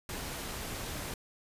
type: noise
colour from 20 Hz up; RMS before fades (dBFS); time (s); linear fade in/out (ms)
pink; -39; 0.09-1.14; 2
effects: resampled to 32000 Hz